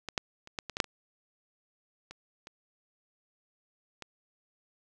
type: clicks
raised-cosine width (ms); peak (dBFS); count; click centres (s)
0.2; -19 / -11 / -30 / -16 / -21 / -17 / -6 / -30 / -27 / -28 / -24; 11; 0.087 / 0.178 / 0.474 / 0.588 / 0.697 / 0.769 / 0.802 / 0.843 / 2.11 / 2.471 / 4.023
effects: none